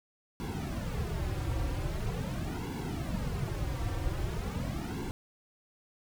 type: noise with flanger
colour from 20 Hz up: brown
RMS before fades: -34 dBFS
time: 0.4-5.11 s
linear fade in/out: 0 ms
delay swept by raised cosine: 1.6 to 4.8 ms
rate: 0.43 Hz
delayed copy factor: -1
effects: none